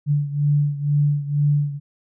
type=beating tone pair; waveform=sine; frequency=145.1 / 147.2 Hz; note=D3 / D3; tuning=-21 / +4 cents; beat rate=2.1 Hz; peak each=-18 / -22 dBFS; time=0.06-1.8 s; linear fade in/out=50 ms; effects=none